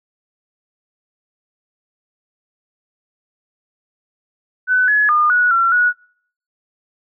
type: tone with pitch steps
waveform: sine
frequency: 1503 / 1696 / 1214 / 1464 / 1361 / 1462 Hz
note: F#6 / G#6 / D#6 / F#6 / F6 / F#6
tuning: +27 / +36 / -43 / -19 / -45 / -21 cents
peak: -11 dBFS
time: 4.67-5.93 s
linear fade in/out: 50 ms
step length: 210 ms
effects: noise-tail reverb RT60 0.6 s tail -26 dB re dry